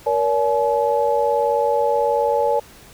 sine tone cluster, 470.4 / 569 / 852 Hz, A#4 / C#5 / G#5, +16 / +45 / +44 cents, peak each -20 dBFS, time 0.06-2.6 s, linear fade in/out 10 ms, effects pink hiss -45 dBFS RMS until 2.93 s

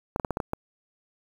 clicks, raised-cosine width 1 ms, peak -13 dBFS, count 7, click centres 0.161 / 0.198 / 0.248 / 0.307 / 0.371 / 0.402 / 0.534 s, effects 7-bit

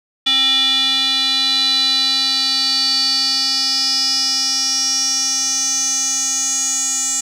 square tone with band-pass filter sweep, 266.6 Hz, C4, 33 cents sharp, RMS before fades -17 dBFS, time 0.26-7.21 s, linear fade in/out 10 ms, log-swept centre 3400 to 7100 Hz, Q 9.1, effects none

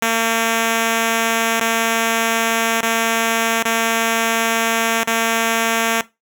5% pulse tone with dropouts, 227.3 Hz, A#3, 43 cents flat, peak -4 dBFS, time 0.02-6.01 s, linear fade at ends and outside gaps 2 ms, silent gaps 1.598-1.61 / 2.808-2.83 / 3.626-3.653 / 5.034-5.074 s, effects noise-tail reverb RT60 0.2 s tail -17 dB re dry

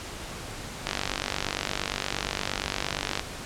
click train, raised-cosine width 0.2 ms, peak -9 dBFS, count 114, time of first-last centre 0.87-3.195 s, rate 48.6 Hz, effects pink hiss -38 dBFS RMS until 3.45 s + low-pass 9000 Hz 12 dB/octave

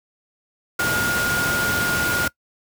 sine tone in noise, 1425 Hz, F6, 34 cents sharp, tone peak -20 dBFS, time 0.79-2.28 s, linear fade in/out 5 ms, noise pink, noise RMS -24 dBFS, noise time 0.79-2.28 s, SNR +1 dB, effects noise-tail reverb RT60 0.1 s tail -23 dB re dry + high-pass 80 Hz 12 dB/octave

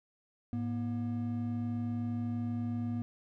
triangle tone pair together, 106.64 / 239.4 Hz, G#2 / A#3, +46 / +46 cents, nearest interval octave + major second, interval 1400 cents, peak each -34 / -32 dBFS, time 0.53-3.02 s, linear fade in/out 0 ms, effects none

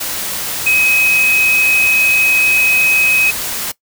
sine tone in noise, 2538 Hz, D#7, 34 cents sharp, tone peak -9 dBFS, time 0.66-3.31 s, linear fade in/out 10 ms, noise white, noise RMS -21 dBFS, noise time 0-3.72 s, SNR +9 dB, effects noise-tail reverb RT60 0.1 s tail -20 dB re dry

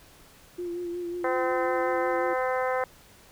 sine tone with vibrato, 349.2 Hz, F4, in tune, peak -30 dBFS, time 0.58-2.34 s, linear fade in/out 10 ms, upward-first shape sine, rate 5.5 Hz, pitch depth 30 cents each way
harmonic tone, 256.6 Hz, C4, 34 cents flat, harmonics 2 / 3 / 4 / 5 / 6 / 7 / 8, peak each -27 / -31 / -33 / -35 / -37 / -38 / -39 dBFS, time 1.24-2.84 s, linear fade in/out 2 ms
effects pink hiss -54 dBFS RMS until 3.31 s

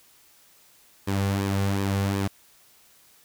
sawtooth tone with flanger, 98.5 Hz, G2, 9 cents sharp, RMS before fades -25 dBFS, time 1.07-2.28 s, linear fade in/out 10 ms, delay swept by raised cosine 1.4 to 3.2 ms, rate 2.7 Hz, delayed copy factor -0.55, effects white hiss -57 dBFS RMS until 3.24 s

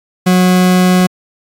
40% pulse tone, 182.6 Hz, F#3, 23 cents flat, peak -6 dBFS, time 0.26-1.07 s, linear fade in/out 10 ms, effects AAC 64 kbps

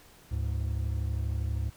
triangle tone pair together, 71.84 / 104.3 Hz, D2 / G#2, -38 / +8 cents, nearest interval tritone, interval 646 cents, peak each -28 / -30 dBFS, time 0.31-1.7 s, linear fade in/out 10 ms, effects pink hiss -56 dBFS RMS until 1.76 s

